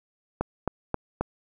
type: click train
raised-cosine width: 1 ms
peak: -11 dBFS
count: 4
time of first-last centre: 0.41-1.21 s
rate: 3.75 Hz
effects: none